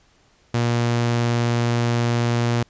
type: tone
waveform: sawtooth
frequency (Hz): 118.7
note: A#2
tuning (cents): +32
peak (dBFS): -14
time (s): 0.54-2.63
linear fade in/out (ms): 5
effects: pink hiss -58 dBFS RMS until 2.69 s + resampled to 16000 Hz